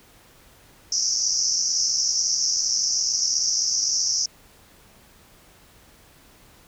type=band-pass noise; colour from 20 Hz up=white; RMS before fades=-23 dBFS; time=0.92-4.26 s; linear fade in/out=5 ms; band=5200 to 6100 Hz; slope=96 dB/octave; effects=pink hiss -53 dBFS RMS until 6.67 s